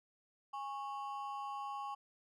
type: ring-modulated tone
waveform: triangle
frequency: 962 Hz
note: B5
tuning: 46 cents flat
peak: -35 dBFS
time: 0.53-1.95 s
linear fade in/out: 10 ms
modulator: 139 Hz
effects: none